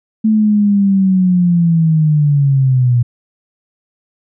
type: linear sweep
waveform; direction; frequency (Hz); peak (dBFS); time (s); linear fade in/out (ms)
sine; down; 220 to 118.9; -8; 0.24-3.03; 10
effects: none